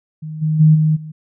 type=tone with level steps; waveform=sine; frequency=155.56 Hz; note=D#3; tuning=in tune; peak=-25 / -14 / -6 / -11 / -28 dBFS; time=0.22-1.12 s; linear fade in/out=10 ms; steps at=0.41 / 0.59 / 0.74 / 0.95 s; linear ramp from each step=20 ms; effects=none